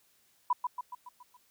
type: tone with echo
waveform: sine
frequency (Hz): 987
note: B5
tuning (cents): -1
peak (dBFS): -23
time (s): 0.5-0.53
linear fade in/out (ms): 5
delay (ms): 140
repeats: 6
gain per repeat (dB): -5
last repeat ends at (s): 1.37
effects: white hiss -68 dBFS RMS until 1.5 s